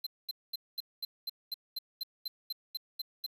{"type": "tone bursts", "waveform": "square", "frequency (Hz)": 4092, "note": "C8", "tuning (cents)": -39, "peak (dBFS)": -34, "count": 14, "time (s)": [0.04, 3.264], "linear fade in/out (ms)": 5, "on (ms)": 26, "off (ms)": 220, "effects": ["10-bit"]}